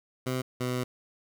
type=tone pair in turn; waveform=15% pulse; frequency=128.6 / 125.37 Hz; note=C3 / B2; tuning=-30 / +26 cents; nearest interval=unison; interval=44 cents; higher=first; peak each=-22 dBFS; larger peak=neither; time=0.26-0.42 / 0.6-0.84 s; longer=second; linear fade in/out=10 ms; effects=none